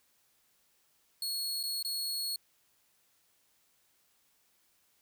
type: tone with dropouts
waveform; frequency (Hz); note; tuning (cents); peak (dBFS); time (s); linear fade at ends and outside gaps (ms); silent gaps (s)
sawtooth; 4338; C#8; -38; -30; 1.22-2.36; 2; 1.63-1.636 / 1.827-1.848
effects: white hiss -71 dBFS RMS until 5.01 s